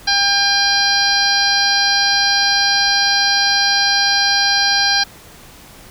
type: harmonic tone with a mistuned harmonic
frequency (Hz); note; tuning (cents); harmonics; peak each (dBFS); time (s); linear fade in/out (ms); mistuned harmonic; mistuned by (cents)
800; G5; +35; 1 / 2 / 3 / 4 / 5 / 6 / 7; -21 / -18 / -26 / -24 / -18 / -18 / -22; 0.07-5.04; 10; 5; +44
effects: pink hiss -41 dBFS RMS until 5.9 s